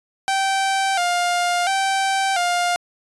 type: tone with vibrato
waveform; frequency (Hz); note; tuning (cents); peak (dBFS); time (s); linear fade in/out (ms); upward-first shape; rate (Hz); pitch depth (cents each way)
sawtooth; 740; F#5; 0; -14; 0.28-2.76; 0; square; 0.72; 84
effects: resampled to 24000 Hz

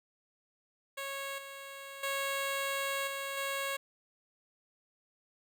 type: tone with level steps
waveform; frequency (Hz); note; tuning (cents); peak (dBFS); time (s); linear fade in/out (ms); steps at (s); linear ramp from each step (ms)
10% pulse; 550; C#5; -14; -29 / -36 / -24 / -28 / -25; 0.97-3.77; 10; 1.38 / 2.03 / 3.07 / 3.37; 5
effects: none

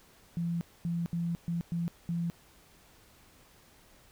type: tone bursts at uneven times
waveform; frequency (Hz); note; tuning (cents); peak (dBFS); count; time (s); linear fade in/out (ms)
sine; 170; F3; -46; -29; 6; 0.37-0.61 / 0.85-1.06 / 1.13-1.35 / 1.48-1.61 / 1.72-1.88 / 2.09-2.3; 0
effects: pink hiss -60 dBFS RMS until 4.11 s

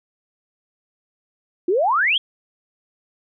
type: exponential sweep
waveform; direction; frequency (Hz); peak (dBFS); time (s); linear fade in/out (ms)
sine; up; 332.6 to 3400; -15; 1.68-2.18; 5
effects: none

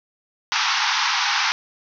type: band-pass noise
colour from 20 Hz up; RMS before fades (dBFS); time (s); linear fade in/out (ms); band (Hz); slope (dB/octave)
pink; -21; 0.52-1.52; 0; 810 to 6000; 96
effects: none

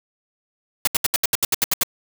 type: noise bursts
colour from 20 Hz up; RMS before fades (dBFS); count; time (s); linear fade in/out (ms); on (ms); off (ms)
white; -18; 11; 0.85-1.833; 2; 23; 73
effects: none

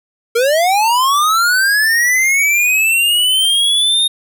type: linear sweep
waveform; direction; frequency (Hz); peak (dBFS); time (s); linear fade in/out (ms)
square; up; 450 to 3700; -11; 0.35-4.08; 10
effects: none

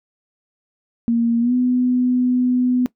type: tone with pitch glide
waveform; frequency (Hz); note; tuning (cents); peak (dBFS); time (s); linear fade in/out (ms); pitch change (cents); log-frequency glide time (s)
sine; 233.1 to 249.8; A#3 to B3; 0 to +20; -14; 1.08-2.86; 0; +120; 1.4-1.53
effects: noise-tail reverb RT60 0.1 s tail -19 dB re dry

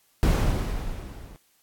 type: noise with level ramp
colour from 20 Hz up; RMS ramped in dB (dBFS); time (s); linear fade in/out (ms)
brown; -17 to -44; 0.23-1.36; 0
effects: white hiss -64 dBFS RMS until 1.62 s + AAC 64 kbps

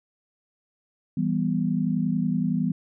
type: chord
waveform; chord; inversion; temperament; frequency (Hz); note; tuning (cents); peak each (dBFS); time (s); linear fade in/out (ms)
sine; E minor; none; equal with one note detuned; 164.81 / 196 / 246.2; E3 / G3 / B3; 0 / 0 / -5; -26; 1.17-2.72; 5
effects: none

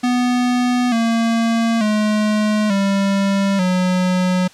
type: tone with pitch steps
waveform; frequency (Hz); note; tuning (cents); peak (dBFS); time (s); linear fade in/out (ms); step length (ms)
square; 246.9 / 229 / 212.5 / 197.1 / 182.84; B3 / A#3 / G#3 / G3 / F#3; 0 / -31 / +40 / +10 / -20; -15; 0.03-4.48; 10; 890
effects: white hiss -45 dBFS RMS until 4.53 s + low-pass 7000 Hz 12 dB/octave

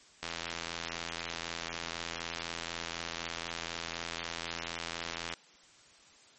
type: click train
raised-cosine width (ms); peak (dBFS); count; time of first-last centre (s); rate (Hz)
0.2; -18; 430; 0.23-5.337; 84
effects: white hiss -59 dBFS RMS until 6.38 s + MP3 32 kbps

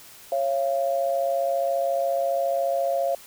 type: tone pair together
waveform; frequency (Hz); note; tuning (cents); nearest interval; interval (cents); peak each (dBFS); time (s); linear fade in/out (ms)
sine; 549.5 / 684; C#5 / F5; -15 / -36; major third; 379; -24; 0.32-3.15; 2
effects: white hiss -47 dBFS RMS until 3.26 s

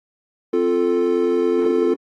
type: chord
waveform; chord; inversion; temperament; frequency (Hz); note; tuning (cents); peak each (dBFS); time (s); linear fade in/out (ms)
triangle; F major; second; equal; 261.6 / 349.2 / 440; C4 / F4 / A4; 0 / 0 / 0; -22 / -17 / -17; 0.53-1.94; 5
effects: AAC 32 kbps

